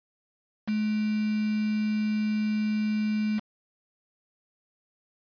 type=tone with quantisation; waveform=sine; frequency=213.5 Hz; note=G#3; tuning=48 cents sharp; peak=-24 dBFS; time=0.67-3.4 s; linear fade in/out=20 ms; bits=6; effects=resampled to 11025 Hz